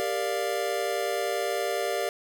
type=chord; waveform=square; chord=G minor seventh; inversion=none; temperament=equal with one note detuned; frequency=396.1 / 466.2 / 587.3 / 698.5 Hz; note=G4 / Bb4 / D5 / F5; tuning=+18 / 0 / 0 / 0 cents; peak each=-33 / -33 / -32 / -33 dBFS; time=0-2.09 s; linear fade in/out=0 ms; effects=none